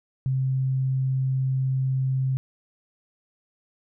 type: tone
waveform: sine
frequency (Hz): 131.9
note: C3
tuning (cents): +14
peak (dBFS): -21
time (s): 0.26-2.37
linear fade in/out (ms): 0
effects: none